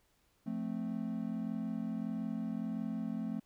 triangle chord, F major, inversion none, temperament equal, 174.61 / 220 / 261.6 Hz, F3 / A3 / C4, 0 / 0 / 0 cents, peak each -40 / -35 / -39 dBFS, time 0.46-3.4 s, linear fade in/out 10 ms, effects pink hiss -73 dBFS RMS until 3.45 s

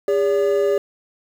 triangle tone pair together, 405.1 / 571.9 Hz, G#4 / D5, -43 / -46 cents, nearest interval tritone, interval 597 cents, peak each -15 / -18 dBFS, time 0.08-0.78 s, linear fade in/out 2 ms, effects 7-bit

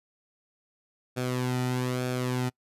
sawtooth tone with flanger, 126 Hz, B2, 35 cents sharp, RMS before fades -29 dBFS, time 1.16-2.5 s, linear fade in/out 20 ms, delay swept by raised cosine 1 to 1.86 ms, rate 1.1 Hz, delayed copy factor -0.6, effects noise-tail reverb RT60 0.1 s tail -25 dB re dry + resampled to 32000 Hz

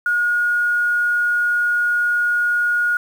sine tone with quantisation, 1439 Hz, F#6, 49 cents flat, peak -15 dBFS, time 0.06-2.97 s, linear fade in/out 2 ms, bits 7, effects none

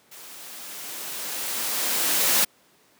white noise with level ramp, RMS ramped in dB -44 to -19 dBFS, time 0.11-2.45 s, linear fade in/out 10 ms, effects pink hiss -59 dBFS RMS until 2.99 s + high-pass 200 Hz 12 dB/octave

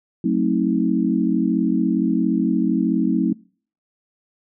sine chord, F# diminished seventh, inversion none, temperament just, 185 / 222 / 266.4 / 319.7 Hz, F#3 / A3 / C4 / Eb4, 0 / +16 / +31 / +47 cents, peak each -22 dBFS, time 0.24-3.33 s, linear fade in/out 5 ms, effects noise-tail reverb RT60 0.5 s tail -26 dB re dry

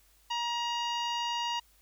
harmonic tone, 948 Hz, A#5, 29 cents sharp, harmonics 1 / 2 / 3 / 4 / 5 / 6 / 7, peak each -32 / -43 / -35 / -44 / -44 / -49 / -50 dBFS, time 0.3-1.6 s, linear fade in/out 10 ms, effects added 50 Hz sine -65 dBFS peak until 1.81 s + white hiss -65 dBFS RMS until 1.81 s

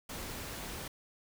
pink noise, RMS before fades -42 dBFS, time 0.09-0.88 s, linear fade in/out 5 ms, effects none

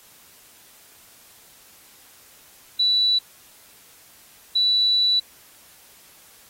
sine tone bursts at uneven times, 3951 Hz, B7, in tune, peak -16 dBFS, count 2, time 2.79-3.19 / 4.55-5.2 s, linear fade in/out 10 ms, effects white hiss -51 dBFS RMS until 6.49 s + AAC 48 kbps

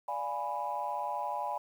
sine chord, D diminished seventh, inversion none, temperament equal, 587.3 / 698.5 / 830.6 / 987.8 Hz, D5 / F5 / Ab5 / Cb6, 0 / 0 / 0 / 0 cents, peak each -40 / -40 / -35 / -36 dBFS, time 0.08-1.58 s, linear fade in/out 5 ms, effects tanh soft clip ceiling -23 dBFS + 10-bit

